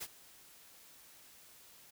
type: noise with ADSR envelope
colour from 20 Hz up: white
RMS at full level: -40 dBFS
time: 0-1.91 s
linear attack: 21 ms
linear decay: 50 ms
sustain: -19 dB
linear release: 13 ms
effects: none